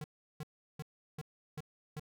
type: tone bursts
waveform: square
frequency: 151.8 Hz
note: D#3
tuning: 42 cents flat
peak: -40 dBFS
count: 6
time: 0.01-1.996 s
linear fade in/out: 2 ms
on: 31 ms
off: 360 ms
effects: none